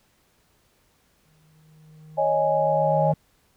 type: tone with exponential growth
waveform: triangle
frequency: 155.56 Hz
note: D#3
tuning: in tune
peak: -19 dBFS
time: 1.25-3.14 s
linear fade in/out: 5 ms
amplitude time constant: 410 ms
type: chord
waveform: sine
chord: C# suspended second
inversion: none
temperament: equal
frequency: 554.4 / 622.3 / 830.6 Hz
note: C#5 / D#5 / G#5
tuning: 0 / 0 / 0 cents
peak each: -23 dBFS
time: 2.17-3.13 s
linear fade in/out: 20 ms
effects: pink hiss -64 dBFS RMS until 3.56 s